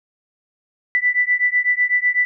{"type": "beating tone pair", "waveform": "sine", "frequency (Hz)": [1975.5, 1983.5], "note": ["B6", "B6"], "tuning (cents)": [0, 7], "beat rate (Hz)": 8, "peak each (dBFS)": -18, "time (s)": [0.95, 2.25], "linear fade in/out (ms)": 0, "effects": []}